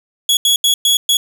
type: tone bursts at uneven times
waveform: sawtooth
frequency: 3356 Hz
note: G#7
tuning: 17 cents sharp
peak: -7 dBFS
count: 5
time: 0.29-0.37 / 0.45-0.56 / 0.64-0.74 / 0.85-0.97 / 1.09-1.17 s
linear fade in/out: 2 ms
effects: none